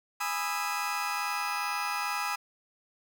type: chord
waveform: 30% pulse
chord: E major seventh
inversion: first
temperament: just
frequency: 824.1 / 988.9 / 1236.1 / 1318.5 Hz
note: G#5 / B5 / D#6 / E6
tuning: -14 / +2 / -12 / 0 cents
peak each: -33 dBFS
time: 0.2-2.36 s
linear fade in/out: 10 ms
effects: none